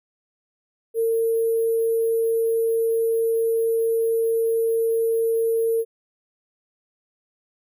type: tone with sample-and-hold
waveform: sine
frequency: 454.5 Hz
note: A#4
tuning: 44 cents flat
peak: -18 dBFS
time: 0.94-5.85 s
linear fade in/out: 50 ms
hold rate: 11025 Hz
effects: none